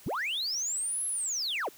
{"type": "linear two-way sweep", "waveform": "sine", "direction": "up then down", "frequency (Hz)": [60.9, 11175, 286], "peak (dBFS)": -27, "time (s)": [0.06, 1.69], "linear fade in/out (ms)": 5, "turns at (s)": 1.06, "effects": ["tanh soft clip ceiling -28 dBFS", "white hiss -54 dBFS RMS until 1.77 s"]}